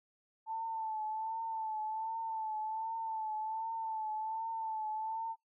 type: tone with vibrato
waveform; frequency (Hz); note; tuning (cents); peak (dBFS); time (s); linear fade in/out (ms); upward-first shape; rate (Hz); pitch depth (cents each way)
sine; 883; A5; +6; -35; 0.46-5.36; 50; triangle; 1.3; 50
effects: noise-tail reverb RT60 0.2 s tail -25 dB re dry